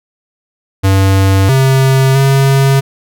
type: tone with pitch steps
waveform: square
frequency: 96.7 / 133.4 / 136.3 Hz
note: G2 / C3 / C#3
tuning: -23 / +34 / -29 cents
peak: -7 dBFS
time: 0.83-2.81 s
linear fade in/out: 20 ms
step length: 660 ms
effects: none